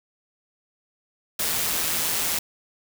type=noise with amplitude modulation; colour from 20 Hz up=white; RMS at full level=-23 dBFS; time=1.39-2.39 s; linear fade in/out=5 ms; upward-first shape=sine; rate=164 Hz; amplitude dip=45%; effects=none

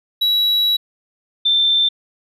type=tone pair in turn; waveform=triangle / sine; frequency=3900 / 3562 Hz; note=B7 / A7; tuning=-23 / +21 cents; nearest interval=major second; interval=156 cents; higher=first; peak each=-12 dBFS; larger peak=neither; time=0.21-0.77 / 1.45-1.89 s; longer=first; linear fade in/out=10 ms; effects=resampled to 32000 Hz

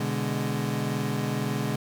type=chord; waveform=30% pulse; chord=G# diminished; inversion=first; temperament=equal with one note detuned; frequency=125.05 / 146.83 / 207.7 Hz; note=B2 / D3 / G#3; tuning=+22 / 0 / 0 cents; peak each=-28 dBFS; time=0-1.76 s; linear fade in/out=5 ms; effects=none

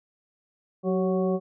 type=harmonic tone with a mistuned harmonic; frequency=185 Hz; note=F#3; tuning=in tune; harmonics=1 / 2 / 3 / 4 / 6; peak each=-25 / -26 / -29 / -36 / -40 dBFS; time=0.83-1.4 s; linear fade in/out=50 ms; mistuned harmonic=2; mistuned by=+46 cents; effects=none

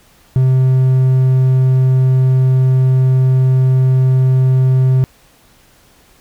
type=tone; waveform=triangle; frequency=130 Hz; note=C3; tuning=11 cents flat; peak=-6 dBFS; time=0.36-5.04 s; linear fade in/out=0 ms; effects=pink hiss -49 dBFS RMS until 6.2 s

